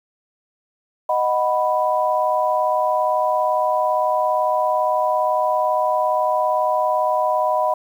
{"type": "chord", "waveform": "sine", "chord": "B major", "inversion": "first", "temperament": "equal", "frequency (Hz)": [622.3, 740, 987.8], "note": ["D#5", "F#5", "B5"], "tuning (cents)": [0, 0, 0], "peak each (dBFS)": [-20, -22, -20], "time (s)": [1.09, 7.74], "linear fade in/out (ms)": 5, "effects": ["8-bit"]}